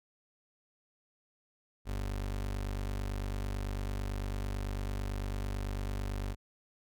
30% pulse tone, 49 Hz, G1, in tune, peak -31 dBFS, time 1.85-6.36 s, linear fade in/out 50 ms, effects none

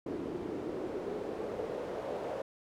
pink noise with band-pass filter sweep, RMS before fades -38 dBFS, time 0.06-2.42 s, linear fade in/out 5 ms, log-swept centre 330 to 560 Hz, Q 3, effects none

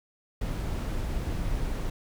brown noise, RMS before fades -30 dBFS, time 0.41-1.9 s, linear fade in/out 5 ms, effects none

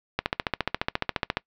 click train, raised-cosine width 0.3 ms, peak -7 dBFS, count 18, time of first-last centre 0.19-1.371 s, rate 14.4 Hz, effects noise-tail reverb RT60 0.1 s tail -23 dB re dry + low-pass 5000 Hz 12 dB/octave

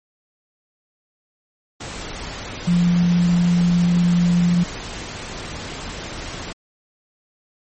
sine tone in noise, 174.61 Hz, F3, in tune, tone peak -13 dBFS, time 2.67-4.64 s, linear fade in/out 10 ms, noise pink, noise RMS -31 dBFS, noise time 1.8-6.53 s, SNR +15 dB, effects MP3 32 kbps

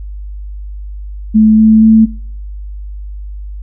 sine tone with pitch steps, 217.1 / 219.1 / 221.2 Hz, A3 / A3 / A3, -23 / -7 / +9 cents, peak -3 dBFS, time 1.34-2.06 s, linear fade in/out 20 ms, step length 240 ms, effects noise-tail reverb RT60 0.6 s tail -25 dB re dry + added 50 Hz sine -22 dBFS peak until 3.62 s

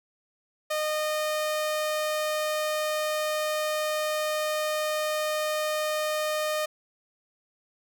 sawtooth tone, 613 Hz, D#5, 26 cents flat, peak -22 dBFS, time 0.7-6.66 s, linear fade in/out 10 ms, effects none

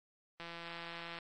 click train, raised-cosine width 0.3 ms, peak -30 dBFS, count 134, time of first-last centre 0.4-1.187 s, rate 169 Hz, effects AAC 32 kbps

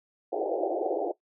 pink band-pass noise, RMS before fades -29 dBFS, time 0.32-1.12 s, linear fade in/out 10 ms, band 320 to 790 Hz, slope 96 dB/octave, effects noise-tail reverb RT60 0.1 s tail -17 dB re dry

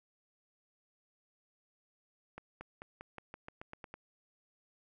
accelerating click train, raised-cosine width 0.5 ms, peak -30 dBFS, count 11, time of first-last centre 2.38-3.94 s, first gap 230 ms, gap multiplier 0.91, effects none

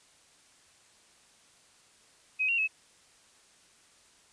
sine tone with pitch steps, 2529 / 2750 / 2582 Hz, D#7 / F7 / E7, +28 / -27 / -37 cents, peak -25 dBFS, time 2.39-2.678 s, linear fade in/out 20 ms, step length 96 ms, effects white hiss -61 dBFS RMS until 4.32 s + resampled to 22050 Hz

